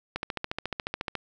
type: click train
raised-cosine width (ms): 0.3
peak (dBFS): -14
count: 15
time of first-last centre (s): 0.16-1.153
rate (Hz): 14.1
effects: none